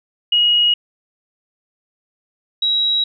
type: tone pair in turn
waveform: sine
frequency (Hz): 2892 / 3860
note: F#7 / B7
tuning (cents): -40 / -40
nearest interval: perfect fourth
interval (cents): 500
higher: second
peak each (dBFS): -11 / -14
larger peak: first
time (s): 0.32-0.74 / 2.62-3.04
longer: neither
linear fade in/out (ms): 5
effects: none